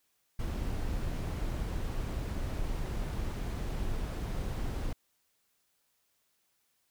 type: noise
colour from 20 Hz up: brown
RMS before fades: -34 dBFS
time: 0.39-4.93 s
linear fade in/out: 5 ms
effects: white hiss -75 dBFS RMS until 6.9 s